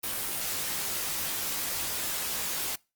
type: noise with comb filter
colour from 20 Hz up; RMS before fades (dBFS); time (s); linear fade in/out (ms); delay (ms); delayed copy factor
white; -32; 0.03-2.76; 10; 17; -0.6
effects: noise-tail reverb RT60 0.3 s tail -25 dB re dry + Opus 32 kbps